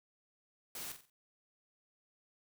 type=noise with echo; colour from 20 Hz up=white; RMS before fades=-44 dBFS; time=0.75-0.92 s; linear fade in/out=2 ms; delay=45 ms; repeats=4; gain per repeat=-8 dB; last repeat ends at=1.1 s; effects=none